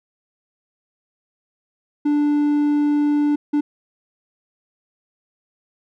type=tone bursts at uneven times; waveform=triangle; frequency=293.7 Hz; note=D4; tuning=in tune; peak=-13 dBFS; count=2; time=2.05-3.36 / 3.53-3.61 s; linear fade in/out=10 ms; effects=none